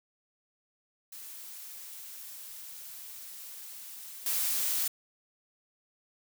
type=noise with level steps; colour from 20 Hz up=blue; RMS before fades=-45 / -30 dBFS; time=1.12-4.88 s; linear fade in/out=5 ms; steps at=4.26 s; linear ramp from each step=2 ms; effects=none